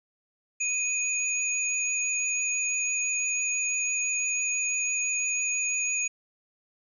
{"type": "tone pair together", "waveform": "sine", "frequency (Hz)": [2489, 6753], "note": ["D#7", "G#8"], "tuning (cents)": [0, 28], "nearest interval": "octave + perfect fourth", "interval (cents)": 1728, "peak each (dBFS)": -28, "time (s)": [0.6, 6.08], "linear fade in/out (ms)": 10, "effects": []}